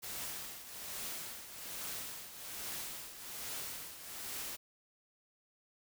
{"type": "noise with tremolo", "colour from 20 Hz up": "white", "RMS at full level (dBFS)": -41, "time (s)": [0.02, 4.57], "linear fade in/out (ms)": 20, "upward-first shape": "triangle", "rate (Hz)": 1.2, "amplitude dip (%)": 70, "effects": []}